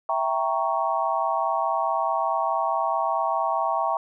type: chord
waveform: sine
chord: E diminished seventh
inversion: none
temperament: equal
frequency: 659.3 / 784 / 932.3 / 1108.7 Hz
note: E5 / G5 / Bb5 / Db6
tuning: 0 / 0 / 0 / 0 cents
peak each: -27 dBFS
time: 0.09-3.97 s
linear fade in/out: 2 ms
effects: none